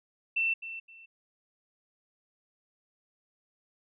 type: tone with echo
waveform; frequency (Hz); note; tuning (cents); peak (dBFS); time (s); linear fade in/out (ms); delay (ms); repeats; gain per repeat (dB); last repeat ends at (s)
sine; 2683; E7; +30; -25; 0.36-0.54; 10; 260; 2; -12; 1.06
effects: none